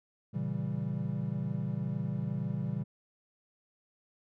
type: chord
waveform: triangle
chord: A# diminished seventh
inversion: none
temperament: equal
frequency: 116.54 / 138.59 / 164.81 / 196 Hz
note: A#2 / C#3 / E3 / G3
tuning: 0 / 0 / 0 / 0 cents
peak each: -36 / -34 / -35 / -35 dBFS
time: 0.33-2.84 s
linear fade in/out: 20 ms
effects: none